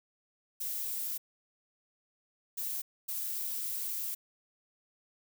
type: noise bursts at uneven times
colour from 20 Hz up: violet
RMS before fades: -36 dBFS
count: 3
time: 0.6-1.18 / 2.57-2.82 / 3.08-4.15 s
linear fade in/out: 10 ms
effects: none